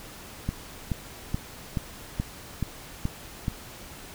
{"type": "click train", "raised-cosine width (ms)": 5, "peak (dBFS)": -14, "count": 8, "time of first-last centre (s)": [0.49, 3.481], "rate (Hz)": 2.34, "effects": ["pink hiss -44 dBFS RMS until 4.14 s"]}